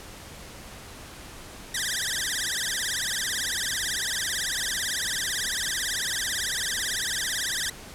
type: tone with vibrato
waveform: 10% pulse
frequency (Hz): 1760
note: A6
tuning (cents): 0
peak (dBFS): -17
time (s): 1.74-7.7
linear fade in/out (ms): 5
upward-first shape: triangle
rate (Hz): 18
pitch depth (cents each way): 260
effects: pink hiss -43 dBFS RMS until 7.94 s + low-pass 12000 Hz 12 dB/octave